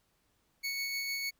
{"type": "tone with tremolo", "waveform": "25% pulse", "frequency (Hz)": 2217, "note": "C#7", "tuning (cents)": 0, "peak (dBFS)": -29, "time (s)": [0.63, 1.31], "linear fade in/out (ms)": 20, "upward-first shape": "sine", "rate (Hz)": 6.6, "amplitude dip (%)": 25, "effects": ["pink hiss -74 dBFS RMS until 1.39 s"]}